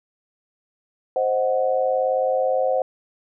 sine chord, C diminished, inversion none, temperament equal, 523.3 / 622.3 / 740 Hz, C5 / Eb5 / Gb5, 0 / 0 / 0 cents, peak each -20 / -25 / -24 dBFS, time 1.16-2.82 s, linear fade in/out 2 ms, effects none

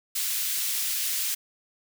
white high-pass noise, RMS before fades -28 dBFS, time 0.15-1.35 s, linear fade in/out 10 ms, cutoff 2400 Hz, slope 12 dB/octave, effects none

